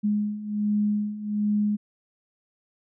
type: beating tone pair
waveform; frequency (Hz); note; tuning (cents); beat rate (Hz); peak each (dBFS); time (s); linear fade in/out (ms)
sine; 207.7 / 209; G#3 / G#3; 0 / +11; 1.3; -28 / -24; 0.03-1.77; 20
effects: none